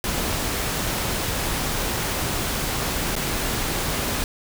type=noise with dropouts; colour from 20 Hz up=pink; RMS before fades=-25 dBFS; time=0.04-4.24 s; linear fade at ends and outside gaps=1 ms; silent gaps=3.154-3.163 s; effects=none